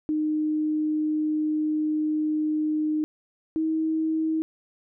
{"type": "tone pair in turn", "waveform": "sine", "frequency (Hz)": [307, 317.8], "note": ["D#4", "D#4"], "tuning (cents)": [-23, 37], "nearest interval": "minor second", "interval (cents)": 60, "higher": "second", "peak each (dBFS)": -22, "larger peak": "neither", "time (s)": [[0.09, 3.04], [3.56, 4.42]], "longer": "first", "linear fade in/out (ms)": 0, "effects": []}